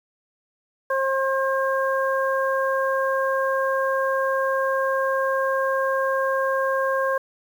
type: harmonic tone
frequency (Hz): 535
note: C5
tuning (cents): +38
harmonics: 1 / 2 / 3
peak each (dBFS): -22 / -25 / -27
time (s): 0.9-7.18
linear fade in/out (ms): 5
effects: 8-bit